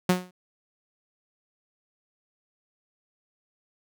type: tone with exponential decay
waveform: sawtooth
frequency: 181.7 Hz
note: F#3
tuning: 31 cents flat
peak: -12 dBFS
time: 0.09-0.31 s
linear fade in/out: 5 ms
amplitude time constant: 47 ms
effects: none